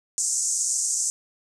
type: band-pass noise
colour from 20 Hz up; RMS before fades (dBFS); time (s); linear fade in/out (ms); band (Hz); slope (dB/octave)
pink; -25; 0.18-1.1; 0; 6300 to 8400; 48
effects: none